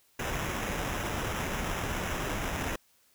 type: noise with sample-and-hold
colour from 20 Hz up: pink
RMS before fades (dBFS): -33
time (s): 0.19-2.76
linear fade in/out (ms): 5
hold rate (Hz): 4410
effects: white hiss -66 dBFS RMS until 3.14 s